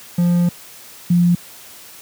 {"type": "tone pair in turn", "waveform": ["triangle", "sine"], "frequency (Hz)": [174.61, 174.61], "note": ["F3", "F3"], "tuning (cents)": [0, 0], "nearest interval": "unison", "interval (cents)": 0, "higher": "neither", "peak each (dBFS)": -10, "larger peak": "neither", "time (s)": [[0.18, 0.49], [1.1, 1.35]], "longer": "first", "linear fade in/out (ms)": 5, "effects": ["white hiss -40 dBFS RMS until 2.01 s", "high-pass 80 Hz 12 dB/octave"]}